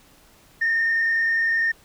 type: tone with frequency modulation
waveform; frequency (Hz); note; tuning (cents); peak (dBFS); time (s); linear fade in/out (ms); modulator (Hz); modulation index
sine; 1825; A#6; -37; -17; 0.61-1.72; 10; 30.4; 0.91
effects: tanh soft clip ceiling -15 dBFS + pink hiss -54 dBFS RMS until 1.84 s